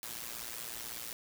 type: noise with amplitude modulation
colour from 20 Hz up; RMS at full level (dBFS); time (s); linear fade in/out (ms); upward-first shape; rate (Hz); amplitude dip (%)
white; -39; 0.03-1.13; 0; sine; 116; 80
effects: none